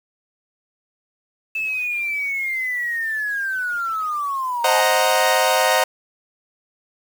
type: linear sweep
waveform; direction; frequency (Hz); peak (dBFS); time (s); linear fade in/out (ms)
sine; down; 2637 to 836; -21; 1.55-4.81; 5
type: chord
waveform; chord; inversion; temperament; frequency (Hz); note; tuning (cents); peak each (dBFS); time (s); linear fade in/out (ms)
sawtooth; C half-diminished seventh; none; equal; 523.3 / 622.3 / 740 / 932.3; C5 / Eb5 / Gb5 / Bb5; 0 / 0 / 0 / 0; -17; 4.64-5.84; 5
effects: 7-bit